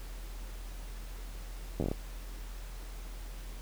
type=slowing click train; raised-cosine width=2 ms; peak=-19 dBFS; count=7; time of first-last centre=1.8-1.915 s; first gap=11 ms; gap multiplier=1.22; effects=added 42 Hz sine -40 dBFS peak until 3.61 s + pink hiss -52 dBFS RMS until 3.61 s